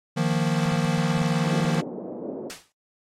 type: chord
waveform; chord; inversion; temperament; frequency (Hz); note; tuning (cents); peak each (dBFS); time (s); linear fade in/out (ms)
square; Eb suspended second; none; equal; 155.56 / 174.61 / 233.1; Eb3 / F3 / Bb3; 0 / 0 / 0; -25 / -26 / -29; 0.16-1.82; 20
type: clicks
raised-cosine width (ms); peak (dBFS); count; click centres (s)
5; -29; 7; 0.66 / 0.72 / 0.851 / 0.98 / 1.175 / 1.216 / 1.65
type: band-pass noise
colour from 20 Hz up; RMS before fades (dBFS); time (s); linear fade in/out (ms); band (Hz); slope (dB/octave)
pink; -34; 1.42-2.52; 50; 210 to 590; 24
type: noise with exponential decay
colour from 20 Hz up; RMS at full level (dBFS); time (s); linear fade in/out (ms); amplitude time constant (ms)
white; -31; 2.5-2.72; 0; 47
effects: low-pass 8000 Hz 12 dB/octave + AAC 48 kbps